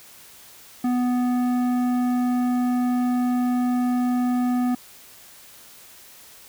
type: tone with tanh clipping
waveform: triangle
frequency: 247.5 Hz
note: B3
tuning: 4 cents sharp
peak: -21 dBFS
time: 0.84-4.75 s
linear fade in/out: 5 ms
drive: 16 dB
effects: white hiss -47 dBFS RMS until 6.48 s